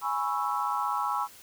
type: chord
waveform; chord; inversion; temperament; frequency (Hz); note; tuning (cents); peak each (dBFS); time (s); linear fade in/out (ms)
sine; C# minor seventh; second; equal with one note detuned; 830.6 / 987.8 / 1103 / 1318.5; G#5 / B5 / C#6 / E6; 0 / 0 / -9 / 0; -32; 0.01-1.28; 50
effects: white hiss -51 dBFS RMS until 1.42 s